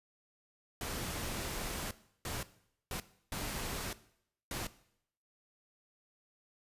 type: noise bursts at uneven times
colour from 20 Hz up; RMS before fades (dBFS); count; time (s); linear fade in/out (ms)
pink; -39; 5; 0.81-1.91 / 2.25-2.43 / 2.91-3 / 3.32-3.93 / 4.51-4.67; 2
effects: noise-tail reverb RT60 0.7 s tail -17 dB re dry + resampled to 32000 Hz